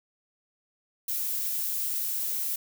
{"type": "noise", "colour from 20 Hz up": "violet", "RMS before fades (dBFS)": -30, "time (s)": [1.08, 2.56], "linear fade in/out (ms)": 5, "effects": []}